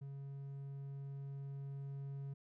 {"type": "tone with level ramp", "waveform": "triangle", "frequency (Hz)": 138.59, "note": "C#3", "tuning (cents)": 0, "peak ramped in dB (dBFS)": [-43, -40], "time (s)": [0.01, 2.34], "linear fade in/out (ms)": 10, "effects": []}